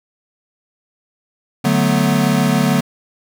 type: chord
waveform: square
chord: B minor seventh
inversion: first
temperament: equal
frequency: 146.83 / 185 / 220 / 246.9 Hz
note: D3 / F#3 / A3 / B3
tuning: 0 / 0 / 0 / 0 cents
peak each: -19 dBFS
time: 1.64-2.81 s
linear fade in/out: 10 ms
effects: none